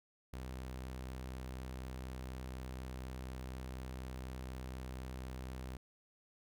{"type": "tone", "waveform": "sawtooth", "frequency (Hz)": 64.1, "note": "C2", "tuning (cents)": -35, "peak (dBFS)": -39, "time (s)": [0.33, 5.77], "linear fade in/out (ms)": 5, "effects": []}